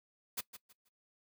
white noise with echo, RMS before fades -37 dBFS, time 0.37-0.41 s, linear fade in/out 10 ms, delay 160 ms, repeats 3, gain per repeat -12 dB, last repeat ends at 0.89 s, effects noise-tail reverb RT60 0.1 s tail -19 dB re dry + high-pass 80 Hz 12 dB/octave

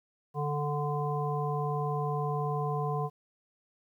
harmonic tone, 146.9 Hz, D3, 1 cent sharp, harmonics 1 / 3 / 5 / 7, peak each -31 / -35 / -36 / -36 dBFS, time 0.34-3.1 s, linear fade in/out 50 ms, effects 11-bit

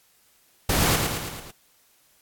pink noise with echo, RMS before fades -22 dBFS, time 0.69-0.96 s, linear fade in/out 5 ms, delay 110 ms, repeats 5, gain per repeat -4 dB, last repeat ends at 1.51 s, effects white hiss -61 dBFS RMS until 2.21 s + AAC 64 kbps

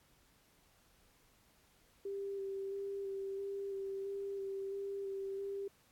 sine tone with vibrato, 393.4 Hz, G4, 6 cents sharp, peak -38 dBFS, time 2.05-5.68 s, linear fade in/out 5 ms, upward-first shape square, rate 1.5 Hz, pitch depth 13 cents each way, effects pink hiss -69 dBFS RMS until 5.91 s + AAC 64 kbps

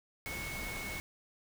sine tone in noise, 2200 Hz, C#7, 14 cents flat, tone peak -41 dBFS, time 0.26-1 s, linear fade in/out 0 ms, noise pink, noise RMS -42 dBFS, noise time 0.26-1 s, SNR -2 dB, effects none

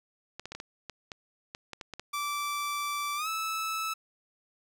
clicks, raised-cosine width 0.2 ms, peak -22 dBFS, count 12, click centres 0.396 / 0.456 / 0.52 / 0.55 / 0.601 / 0.897 / 1.118 / 1.549 / 1.733 / 1.812 / 1.937 / 1.996 s
sawtooth tone with pitch glide, 1165 to 1307.7 Hz, D6 to E6, -14 to -14 cents, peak -27 dBFS, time 2.13-3.94 s, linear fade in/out 10 ms, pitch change +200 cents, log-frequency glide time 3.16-3.28 s
effects none

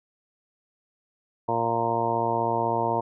harmonic tone, 116 Hz, A#2, 8 cents flat, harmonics 1 / 2 / 3 / 4 / 5 / 6 / 7 / 8 / 9, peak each -34 / -35 / -32 / -31 / -32 / -29 / -37 / -26 / -37 dBFS, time 1.48-3.01 s, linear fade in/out 10 ms, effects none

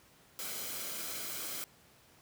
white noise with comb filter, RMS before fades -40 dBFS, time 0.39-1.64 s, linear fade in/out 0 ms, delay 1.1 ms, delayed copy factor -0.5, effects pink hiss -62 dBFS RMS until 2.21 s + high-pass 80 Hz 12 dB/octave

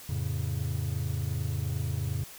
triangle chord, F augmented, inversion none, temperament equal, 87.31 / 110 / 138.59 Hz, F2 / A2 / C#3, 0 / 0 / 0 cents, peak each -31 dBFS, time 0.09-2.24 s, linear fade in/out 5 ms, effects white hiss -47 dBFS RMS until 2.38 s

